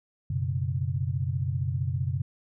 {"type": "chord", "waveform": "sine", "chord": "F# suspended fourth", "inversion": "none", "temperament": "equal", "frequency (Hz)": [92.5, 123.47, 138.59], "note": ["F#2", "B2", "C#3"], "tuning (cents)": [0, 0, 0], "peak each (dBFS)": -30, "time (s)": [0.3, 2.22], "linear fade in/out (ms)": 5, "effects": []}